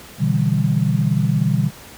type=chord; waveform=sine; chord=E minor seventh; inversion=second; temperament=equal with one note detuned; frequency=123.47 / 146.83 / 163.77 / 196 Hz; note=B2 / D3 / E3 / G3; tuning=0 / 0 / -11 / 0 cents; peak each=-20 / -19 / -21 / -21 dBFS; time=0.18-1.71 s; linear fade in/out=50 ms; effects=pink hiss -40 dBFS RMS until 1.97 s + high-pass 60 Hz 12 dB/octave